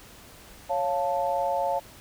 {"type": "chord", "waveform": "sine", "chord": "Db augmented", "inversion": "none", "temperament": "equal", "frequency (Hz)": [554.4, 698.5, 880], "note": ["Db5", "F5", "A5"], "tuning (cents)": [0, 0, 0], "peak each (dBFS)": -28, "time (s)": [0.69, 1.8], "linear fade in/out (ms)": 20, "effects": ["pink hiss -49 dBFS RMS until 2 s"]}